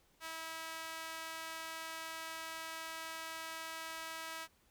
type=tone with high-pass filter; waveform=sawtooth; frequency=323.9 Hz; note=E4; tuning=30 cents flat; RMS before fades=-45 dBFS; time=0.2-4.48 s; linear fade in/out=50 ms; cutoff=1200 Hz; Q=0.99; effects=pink hiss -71 dBFS RMS until 4.7 s

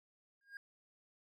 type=tone with exponential growth; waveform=triangle; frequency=1622 Hz; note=G#6; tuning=41 cents flat; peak=-40 dBFS; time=0.41-0.57 s; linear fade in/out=2 ms; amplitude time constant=34 ms; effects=none

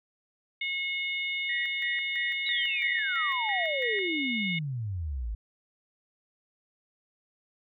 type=harmonic tone; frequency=725 Hz; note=F#5; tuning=35 cents flat; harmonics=3 / 4 / 5; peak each=-30 / -38 / -37 dBFS; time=0.61-4.59 s; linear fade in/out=5 ms
type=tone with tremolo; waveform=sine; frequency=1921 Hz; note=B6; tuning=48 cents flat; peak=-30 dBFS; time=1.49-4.08 s; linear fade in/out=5 ms; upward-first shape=square; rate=3 Hz; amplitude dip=80%
type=exponential sweep; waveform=sine; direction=down; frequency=3951 to 50.7 Hz; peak=-30 dBFS; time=2.46-5.35 s; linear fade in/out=5 ms
effects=none

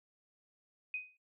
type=tone with exponential decay; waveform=sine; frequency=2502 Hz; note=D#7; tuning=9 cents sharp; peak=-33 dBFS; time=0.94-1.17 s; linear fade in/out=2 ms; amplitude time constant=49 ms; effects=noise-tail reverb RT60 0.2 s tail -22 dB re dry

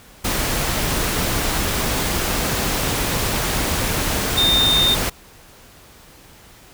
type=tone in noise; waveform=sine; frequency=3643 Hz; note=A#7; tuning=41 cents flat; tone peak=-14 dBFS; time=4.37-4.95 s; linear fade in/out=10 ms; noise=pink; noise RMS=-21 dBFS; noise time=0.24-5.1 s; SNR=+4 dB; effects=pink hiss -46 dBFS RMS until 6.73 s

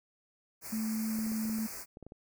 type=band-stop noise; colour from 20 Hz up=white; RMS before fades=-43 dBFS; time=0.61-1.86 s; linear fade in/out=50 ms; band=2500 to 4500 Hz; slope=96 dB/octave
type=tone; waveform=sine; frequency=220 Hz; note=A3; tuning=in tune; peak=-31 dBFS; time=0.72-1.67 s; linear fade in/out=10 ms
type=clicks; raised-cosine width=2 ms; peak=-34 dBFS; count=10; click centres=1.189 / 1.265 / 1.318 / 1.454 / 1.496 / 1.587 / 1.971 / 2.027 / 2.066 / 2.121 s
effects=none

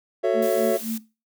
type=chord; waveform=triangle; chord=F# minor seventh; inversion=none; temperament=just; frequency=370 / 444 / 555 / 666 Hz; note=F#4 / A4 / C#5 / E5; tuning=0 / +16 / +2 / +18 cents; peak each=-22 dBFS; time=0.23-0.78 s; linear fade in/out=20 ms
type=tone with tremolo; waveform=sine; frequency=225 Hz; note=A3; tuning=39 cents sharp; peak=-24 dBFS; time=0.33-1.01 s; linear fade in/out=50 ms; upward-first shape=sine; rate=3.8 Hz; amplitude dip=95%
type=noise; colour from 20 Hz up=blue; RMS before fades=-35 dBFS; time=0.42-0.98 s; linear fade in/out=5 ms
effects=noise-tail reverb RT60 0.3 s tail -20 dB re dry

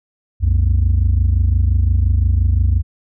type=tone pair together; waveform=sine; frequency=63.4 / 89.17 Hz; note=B1 / F2; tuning=+46 / +37 cents; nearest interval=tritone; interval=591 cents; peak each=-12 dBFS; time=0.4-2.83 s; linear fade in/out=50 ms; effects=tanh soft clip ceiling -8 dBFS

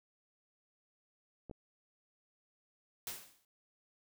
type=clicks; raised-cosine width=2 ms; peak=-34 dBFS; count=2; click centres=1.497 / 1.512 s
type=noise with exponential decay; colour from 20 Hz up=white; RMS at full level=-39 dBFS; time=3.07-3.45 s; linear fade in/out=1 ms; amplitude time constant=82 ms
effects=none

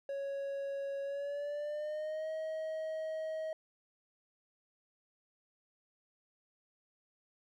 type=tone with pitch glide; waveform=triangle; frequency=554.4 to 633.2 Hz; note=C#5 to D#5; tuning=0 to +30 cents; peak=-34 dBFS; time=0.09-3.53 s; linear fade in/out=2 ms; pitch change=+230 cents; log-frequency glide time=1.03-2.3 s; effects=none

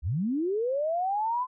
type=linear sweep; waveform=sine; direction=up; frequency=59 to 1030 Hz; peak=-25 dBFS; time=0.02-1.47 s; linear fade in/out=50 ms; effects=none

